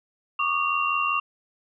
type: tone cluster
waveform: sine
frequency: 1120 / 1205 / 2759 Hz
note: C#6 / D6 / F7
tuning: +18 / +44 / -22 cents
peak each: -26 dBFS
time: 0.39-1.2 s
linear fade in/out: 5 ms
effects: none